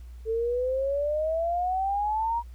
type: exponential sweep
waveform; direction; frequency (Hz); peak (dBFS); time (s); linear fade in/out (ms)
sine; up; 440 to 955; -24; 0.25-2.43; 50
effects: added 60 Hz sine -40 dBFS peak until 2.54 s + pink hiss -63 dBFS RMS until 2.54 s